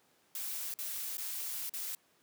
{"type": "noise with dropouts", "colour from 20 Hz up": "blue", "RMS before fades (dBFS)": -39, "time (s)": [0.35, 1.95], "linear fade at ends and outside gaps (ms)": 2, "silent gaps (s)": [[0.74, 0.788], [1.171, 1.18], [1.695, 1.737]], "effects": ["pink hiss -69 dBFS RMS until 2.22 s", "high-pass 200 Hz 12 dB/octave"]}